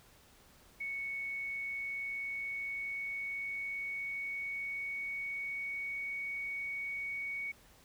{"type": "tone with pitch glide", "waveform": "sine", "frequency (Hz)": [2217, 2234], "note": ["C#7", "C#7"], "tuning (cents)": [0, 13], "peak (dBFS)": -36, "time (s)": [0.8, 7.52], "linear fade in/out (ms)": 10, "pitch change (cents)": 13, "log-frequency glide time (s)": [1.2, 6.26], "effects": ["pink hiss -62 dBFS RMS until 7.84 s"]}